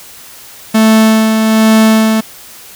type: tone with tremolo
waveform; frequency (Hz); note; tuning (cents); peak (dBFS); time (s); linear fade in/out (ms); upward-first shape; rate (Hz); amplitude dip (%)
45% pulse; 220; A3; 0; -4; 0.74-2.21; 10; sine; 1.2; 40
effects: white hiss -34 dBFS RMS until 2.75 s